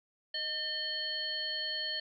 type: harmonic tone with a mistuned harmonic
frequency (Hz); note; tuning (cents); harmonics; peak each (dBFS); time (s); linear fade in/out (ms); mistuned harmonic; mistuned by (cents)
622.3; D#5; 0; 1 / 3 / 5 / 7; -47 / -40 / -38 / -36; 0.34-2; 5; 3; -58
effects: none